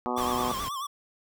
harmonic tone, 123.47 Hz, B2, in tune, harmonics 2 / 3 / 4 / 5 / 6 / 7 / 8 / 9 / 10, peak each -33 / -35 / -37 / -39 / -35 / -34 / -38 / -36 / -39 dBFS, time 0.06-0.52 s, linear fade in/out 0 ms
square tone with vibrato, 1108.7 Hz, C#6, in tune, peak -32 dBFS, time 0.16-0.87 s, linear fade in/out 10 ms, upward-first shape sine, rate 9.2 Hz, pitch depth 110 cents each way
pink noise, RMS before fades -37 dBFS, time 0.17-0.69 s, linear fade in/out 10 ms
effects none

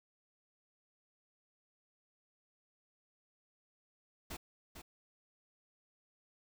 pink noise with echo, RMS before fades -44 dBFS, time 4.3-4.37 s, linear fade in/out 10 ms, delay 450 ms, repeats 1, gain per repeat -7 dB, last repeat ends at 4.82 s, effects none

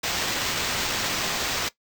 white noise with sample-and-hold, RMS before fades -27 dBFS, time 0.03-1.69 s, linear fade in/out 10 ms, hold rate 11025 Hz, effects noise-tail reverb RT60 0.1 s tail -17 dB re dry

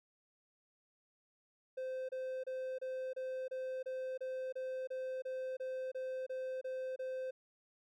triangle tone bursts, 518 Hz, C5, 17 cents flat, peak -36 dBFS, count 16, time 1.77-7.31 s, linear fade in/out 10 ms, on 320 ms, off 28 ms, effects none

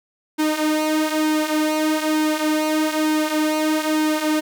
sawtooth tone with flanger, 308.9 Hz, D#4, 12 cents flat, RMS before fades -20 dBFS, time 0.38-4.41 s, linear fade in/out 20 ms, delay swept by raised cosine 1.7 to 5.9 ms, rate 1.1 Hz, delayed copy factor -0.65, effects none

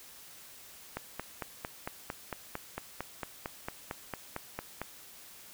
click train, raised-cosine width 0.5 ms, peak -20 dBFS, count 18, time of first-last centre 0.97-4.816 s, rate 4.42 Hz, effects white hiss -52 dBFS RMS until 5.53 s

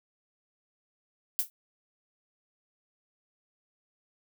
violet noise with exponential decay, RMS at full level -23 dBFS, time 1.39-1.5 s, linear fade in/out 0 ms, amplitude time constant 23 ms, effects none

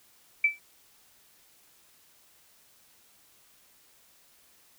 sine tone with exponential decay, 2320 Hz, D7, 22 cents flat, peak -16 dBFS, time 0.44-0.59 s, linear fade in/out 5 ms, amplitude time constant 31 ms, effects white hiss -61 dBFS RMS until 4.78 s

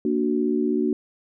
sine chord, Bb augmented, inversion none, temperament equal, 233.1 / 293.7 / 370 Hz, Bb3 / D4 / F#4, 0 / 0 / 0 cents, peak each -24 dBFS, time 0.05-0.93 s, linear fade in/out 2 ms, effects none

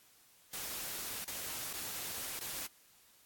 white noise with dropouts, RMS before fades -41 dBFS, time 0.53-2.67 s, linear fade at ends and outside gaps 5 ms, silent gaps 1.246-1.276 / 1.731-1.735 / 2.394-2.408 s, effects white hiss -64 dBFS RMS until 3.25 s + AAC 64 kbps

